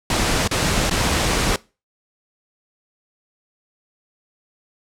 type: noise with dropouts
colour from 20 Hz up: pink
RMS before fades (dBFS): -19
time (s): 0.1-1.56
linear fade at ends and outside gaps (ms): 2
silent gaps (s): 0.476-0.512 / 0.897-0.91
effects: noise-tail reverb RT60 0.3 s tail -22 dB re dry + low-pass 9000 Hz 12 dB/octave